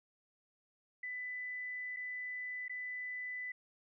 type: tone with dropouts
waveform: sine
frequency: 1996 Hz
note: B6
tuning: 18 cents sharp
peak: -39 dBFS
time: 1.03-3.52 s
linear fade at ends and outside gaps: 5 ms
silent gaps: 1.964-1.968 / 2.682-2.695 s
effects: none